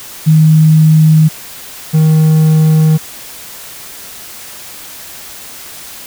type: tone pair in turn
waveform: sine / triangle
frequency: 156.8 / 156.8 Hz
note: D#3 / D#3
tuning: +14 / +14 cents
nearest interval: unison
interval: 0 cents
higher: neither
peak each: -3 dBFS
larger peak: neither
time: 0.26-1.29 / 1.93-2.98 s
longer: second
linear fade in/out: 20 ms
effects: white hiss -30 dBFS RMS until 6.06 s